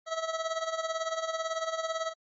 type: tone with tremolo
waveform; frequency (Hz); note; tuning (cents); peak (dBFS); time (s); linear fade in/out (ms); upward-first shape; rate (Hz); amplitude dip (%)
25% pulse; 649; E5; -27; -24; 0.06-2.14; 50; sine; 18; 70
effects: MP3 32 kbps